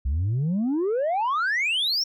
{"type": "exponential sweep", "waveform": "sine", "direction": "up", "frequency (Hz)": [62, 5660], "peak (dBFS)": -19, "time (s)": [0.05, 2.04], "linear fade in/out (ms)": 10, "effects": ["tanh soft clip ceiling -20 dBFS"]}